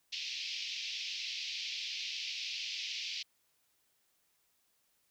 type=band-pass noise; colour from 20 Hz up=pink; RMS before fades=-40 dBFS; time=0.12-3.23 s; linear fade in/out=10 ms; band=2400 to 5500 Hz; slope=48 dB/octave; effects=white hiss -75 dBFS RMS until 5.1 s